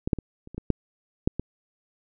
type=clicks; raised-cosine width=3 ms; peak=-13 / -7 / -20 / -30 / -27 / -19 / -7 / -7 / -15 dBFS; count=9; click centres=0.075 / 0.132 / 0.187 / 0.474 / 0.546 / 0.58 / 0.703 / 1.275 / 1.396 s; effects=none